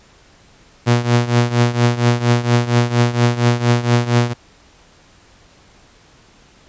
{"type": "tone with tremolo", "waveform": "sawtooth", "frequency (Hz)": 120, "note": "B2", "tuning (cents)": -49, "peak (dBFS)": -5, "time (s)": [0.86, 4.34], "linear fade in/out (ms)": 20, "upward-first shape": "triangle", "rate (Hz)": 4.3, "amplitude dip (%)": 85, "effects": ["pink hiss -49 dBFS RMS until 6.68 s", "resampled to 16000 Hz"]}